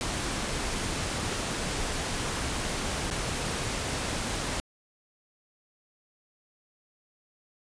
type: noise with dropouts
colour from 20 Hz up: pink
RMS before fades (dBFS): -31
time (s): 0.01-4.6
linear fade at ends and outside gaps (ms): 0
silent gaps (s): 3.102-3.111
effects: resampled to 22050 Hz